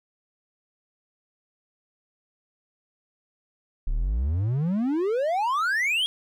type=exponential sweep; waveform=triangle; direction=up; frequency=31 to 3333 Hz; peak=-20 dBFS; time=3.87-6.06 s; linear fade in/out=0 ms; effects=none